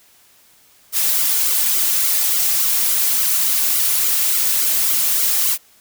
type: noise with flanger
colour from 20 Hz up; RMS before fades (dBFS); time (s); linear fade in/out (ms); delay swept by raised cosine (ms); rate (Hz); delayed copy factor
blue; -17; 0.92-5.58; 50; 1.1 to 3.2; 3.5; -0.7
effects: white hiss -52 dBFS RMS until 5.8 s